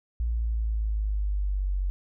sine exponential sweep, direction down, 58.27 to 46.25 Hz, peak -24 dBFS, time 0.2-1.9 s, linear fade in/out 0 ms, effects none

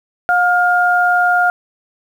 sine tone pair together, 716 / 1413.1 Hz, F5 / F6, +43 / +20 cents, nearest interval octave, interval 1177 cents, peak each -13 dBFS, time 0.29-1.5 s, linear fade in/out 0 ms, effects 7-bit

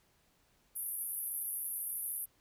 white band-pass noise, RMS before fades -39 dBFS, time 0.75-2.26 s, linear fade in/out 20 ms, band 10000 to 13000 Hz, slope 96 dB/octave, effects pink hiss -71 dBFS RMS until 2.4 s

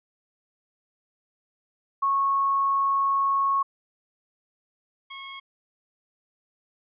sine / 5% pulse tone pair in turn, 1100 / 1091.8 Hz, C#6 / C#6, -14 / -27 cents, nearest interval unison, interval 13 cents, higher first, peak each -20 dBFS, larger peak neither, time 2.02-3.63 / 5.1-5.4 s, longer first, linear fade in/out 10 ms, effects resampled to 8000 Hz

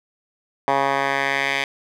10% pulse tone with band-pass filter sweep, 137.9 Hz, C#3, 9 cents flat, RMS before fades -21 dBFS, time 0.68-1.64 s, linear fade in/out 0 ms, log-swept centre 1000 to 2500 Hz, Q 1.9, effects none

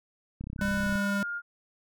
click train, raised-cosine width 5 ms, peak -25 dBFS, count 19, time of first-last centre 0.41-0.955 s, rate 33 Hz
sine tone with pitch glide, 1497 to 1413 Hz, F#6 to F6, +20 to +20 cents, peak -31 dBFS, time 0.58-1.42 s, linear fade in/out 50 ms, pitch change -100 cents, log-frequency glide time 0.69-1.23 s
square tone, 200 Hz, G3, 35 cents sharp, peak -28 dBFS, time 0.61-1.23 s, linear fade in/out 2 ms
effects none

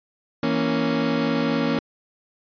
30% pulse chord, A# diminished, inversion second, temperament equal, 164.81 / 233.1 / 277.2 Hz, E3 / A#3 / C#4, 0 / 0 / 0 cents, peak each -25 / -21 / -21 dBFS, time 0.43-1.79 s, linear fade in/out 2 ms, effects resampled to 11025 Hz

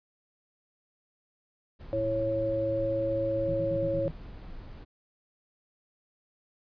brown noise, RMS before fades -43 dBFS, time 1.79-4.85 s, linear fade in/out 20 ms
harmonic tone, 110.1 Hz, A2, 2 cents sharp, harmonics 1 / 3 / 5, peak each -36 / -34 / -27 dBFS, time 1.93-4.08 s, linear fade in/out 0 ms
sine tone bursts, 160 Hz, D#3, 49 cents sharp, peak -34 dBFS, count 6, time 3.48-4.109 s, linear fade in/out 2 ms, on 59 ms, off 55 ms
effects resampled to 11025 Hz

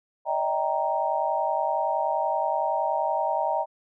sine chord, Eb major seventh, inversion third, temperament equal with one note detuned, 587.3 / 637.9 / 784 / 932.3 Hz, D5 / Eb5 / G5 / Bb5, 0 / +43 / 0 / 0 cents, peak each -31 / -28 / -28 / -27 dBFS, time 0.25-3.66 s, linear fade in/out 50 ms, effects none

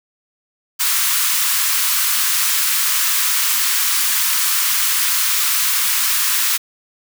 white high-pass noise, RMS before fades -17 dBFS, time 0.79-6.58 s, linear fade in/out 20 ms, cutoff 1000 Hz, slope 48 dB/octave, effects none

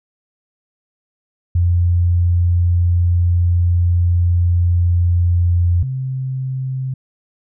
sine tone pair in turn, 87.31 / 131.14 Hz, F2 / C3, 0 / +4 cents, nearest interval perfect fifth, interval 704 cents, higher second, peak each -11 / -19 dBFS, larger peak first, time 1.55-5.83 / 5.83-6.94 s, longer first, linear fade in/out 5 ms, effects none

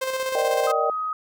sawtooth tone with tremolo, 523.3 Hz, C5, in tune, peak -19 dBFS, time 0.01-0.72 s, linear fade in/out 10 ms, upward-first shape square, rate 16 Hz, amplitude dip 40%
sine chord, Eb major seventh, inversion second, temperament just, 466.7 / 583.4 / 622.3 / 777.8 Hz, Bb4 / D5 / Eb5 / G5, +2 / -12 / 0 / -14 cents, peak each -26 dBFS, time 0.35-0.9 s, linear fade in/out 2 ms
sine tone, 1258 Hz, D#6, 19 cents sharp, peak -24 dBFS, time 0.67-1.13 s, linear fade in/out 2 ms
effects none

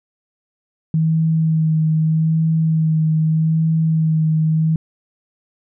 sine tone with vibrato, 159.2 Hz, D#3, 40 cents sharp, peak -13 dBFS, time 0.94-4.76 s, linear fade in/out 2 ms, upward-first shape sine, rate 0.81 Hz, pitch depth 19 cents each way, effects none

